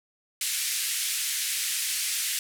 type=band-pass noise; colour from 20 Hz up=white; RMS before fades=-29 dBFS; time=0.41-2.39 s; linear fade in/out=2 ms; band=1900 to 12000 Hz; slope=24 dB/octave; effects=none